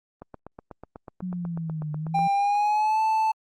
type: click train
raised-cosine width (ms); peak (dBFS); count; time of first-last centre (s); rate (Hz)
1; -25; 17; 0.22-2.19; 8.12
type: exponential two-way sweep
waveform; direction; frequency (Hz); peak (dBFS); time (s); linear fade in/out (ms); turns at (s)
sine; down then up; 185 to 150 to 172.4; -28; 1.22-2.28; 10; 1.92
type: tone with pitch glide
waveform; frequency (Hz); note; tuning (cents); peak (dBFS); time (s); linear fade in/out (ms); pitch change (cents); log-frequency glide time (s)
triangle; 796 to 878.1; G5 to A5; +26 to -4; -18; 2.14-3.32; 10; +170; 2.33-3.01
effects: Opus 32 kbps